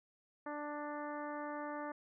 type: harmonic tone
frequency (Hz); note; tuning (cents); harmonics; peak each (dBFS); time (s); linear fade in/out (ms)
294.9; D4; +7; 1 / 2 / 3 / 4 / 5 / 6 / 7; -45 / -45 / -46 / -48 / -53 / -52 / -61; 0.46-1.92; 5
effects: none